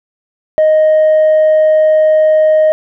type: tone with tanh clipping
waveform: triangle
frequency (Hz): 622.3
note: D#5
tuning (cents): 0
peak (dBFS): -6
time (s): 0.58-2.72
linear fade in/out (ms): 0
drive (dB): 6
effects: none